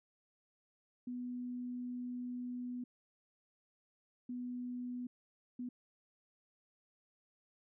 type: tone bursts at uneven times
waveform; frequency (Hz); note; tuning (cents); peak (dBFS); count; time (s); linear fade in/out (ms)
sine; 246.9; B3; 0; -39; 3; 1.07-2.84 / 4.29-5.07 / 5.59-5.69; 5
effects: none